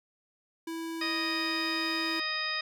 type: tone with pitch glide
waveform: square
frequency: 328.7 to 326.2 Hz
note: E4 to E4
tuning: -5 to -18 cents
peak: -35 dBFS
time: 0.67-2.2 s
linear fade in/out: 5 ms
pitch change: -13 cents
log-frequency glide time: 0.94-1.41 s
type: harmonic tone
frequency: 622.3 Hz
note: D#5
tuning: in tune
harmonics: 1 / 2 / 3 / 4 / 5 / 6 / 8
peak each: -46 / -38 / -35 / -37 / -46 / -38 / -35 dBFS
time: 1.01-2.61 s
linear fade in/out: 5 ms
effects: none